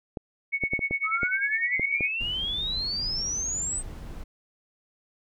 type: clicks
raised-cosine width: 2 ms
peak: -18 dBFS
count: 8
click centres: 0.172 / 0.637 / 0.735 / 0.792 / 0.91 / 1.232 / 1.796 / 2.008 s
type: tone with tremolo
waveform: sine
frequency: 2217 Hz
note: C#7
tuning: in tune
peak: -22 dBFS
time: 0.52-2.12 s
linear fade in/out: 20 ms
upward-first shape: sine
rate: 10 Hz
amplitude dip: 95%
type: exponential sweep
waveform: sine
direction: up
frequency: 1244.5 to 8330 Hz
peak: -27 dBFS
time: 1.03-3.83 s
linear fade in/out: 50 ms
type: noise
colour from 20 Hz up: brown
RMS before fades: -38 dBFS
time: 2.2-4.24 s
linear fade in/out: 10 ms
effects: none